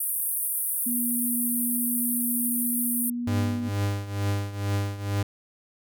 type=band-pass noise; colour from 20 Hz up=pink; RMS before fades=-28 dBFS; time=0-3.1 s; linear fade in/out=5 ms; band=9200 to 16000 Hz; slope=96 dB/octave
type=tone; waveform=sine; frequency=240.9 Hz; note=B3; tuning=43 cents flat; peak=-27 dBFS; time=0.86-3.69 s; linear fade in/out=10 ms
type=tone with tremolo; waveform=45% pulse; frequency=100.7 Hz; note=G2; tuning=47 cents sharp; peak=-22 dBFS; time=3.27-5.23 s; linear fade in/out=5 ms; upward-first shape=triangle; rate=2.2 Hz; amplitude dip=80%
effects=none